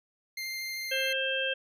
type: tone with vibrato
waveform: 25% pulse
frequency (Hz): 2100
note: C7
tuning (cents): +6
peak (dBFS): -30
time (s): 0.37-1.13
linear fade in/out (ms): 5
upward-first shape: triangle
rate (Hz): 13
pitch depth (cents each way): 10
type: harmonic tone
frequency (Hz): 531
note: C5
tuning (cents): +25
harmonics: 1 / 3 / 5 / 6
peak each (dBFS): -33 / -33 / -33 / -33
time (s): 0.91-1.54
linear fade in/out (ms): 10
effects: none